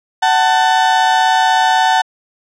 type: tone pair together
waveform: 35% pulse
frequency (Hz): 749.7 / 886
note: F#5 / A5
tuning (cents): +23 / +12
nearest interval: minor third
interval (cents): 289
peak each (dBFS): -11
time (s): 0.22-2.02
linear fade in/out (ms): 10
effects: low-pass 5000 Hz 12 dB/octave